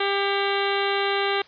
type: harmonic tone with a mistuned harmonic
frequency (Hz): 398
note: G4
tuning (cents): +26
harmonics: 1 / 2 / 3 / 4 / 5 / 6 / 7 / 8 / 9 / 10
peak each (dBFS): -25 / -28 / -30 / -31 / -32 / -33 / -33 / -34 / -35 / -35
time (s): 0-1.42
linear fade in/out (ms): 5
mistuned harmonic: 6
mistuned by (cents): -74
effects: white hiss -50 dBFS RMS until 1.47 s + resampled to 11025 Hz